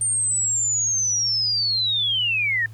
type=linear sweep; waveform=sine; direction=down; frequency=8870 to 1770 Hz; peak=-19 dBFS; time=0.01-2.66 s; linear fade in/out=2 ms; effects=added 110 Hz sine -37 dBFS peak until 2.73 s + pink hiss -55 dBFS RMS until 2.73 s

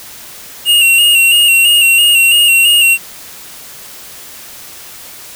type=tone with vibrato; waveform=square; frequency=2794 Hz; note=F7; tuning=in tune; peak=-6 dBFS; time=0.65-2.98 s; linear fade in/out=50 ms; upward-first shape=square; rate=3 Hz; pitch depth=36 cents each way; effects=white hiss -32 dBFS RMS until 5.35 s

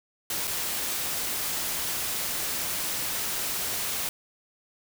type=noise with dropouts; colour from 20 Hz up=white; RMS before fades=-30 dBFS; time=0.3-4.09 s; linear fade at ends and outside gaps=2 ms; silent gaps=0.472-0.476 s; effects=none

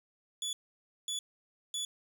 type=tone bursts; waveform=25% pulse; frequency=3434 Hz; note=A7; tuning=43 cents flat; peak=-30 dBFS; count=3; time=0.42-1.85 s; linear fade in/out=2 ms; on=110 ms; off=550 ms; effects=10-bit

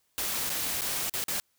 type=noise with dropouts; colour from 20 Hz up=white; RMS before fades=-31 dBFS; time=0.18-1.4 s; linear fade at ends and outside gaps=0 ms; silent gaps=0.495-0.501 / 0.81-0.818 / 1.096-1.138 / 1.24-1.282 s; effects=white hiss -72 dBFS RMS until 1.58 s

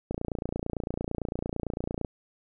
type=click train; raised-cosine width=2 ms; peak=-17 dBFS; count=57; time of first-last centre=0.11-2.048 s; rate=28.9 Hz; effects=none

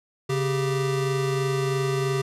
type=tone pair together; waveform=square; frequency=138.35 / 392 Hz; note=C#3 / G4; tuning=-3 / 0 cents; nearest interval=octave + tritone; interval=1803 cents; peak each=-26 dBFS; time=0.29-2.22 s; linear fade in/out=10 ms; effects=low-pass 10000 Hz 12 dB/octave

